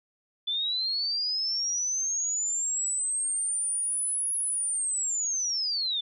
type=linear two-way sweep; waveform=sine; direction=up then down; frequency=3473 to 10548 to 3473 Hz; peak=-26 dBFS; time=0.47-6.01 s; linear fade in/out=10 ms; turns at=4.36 s; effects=none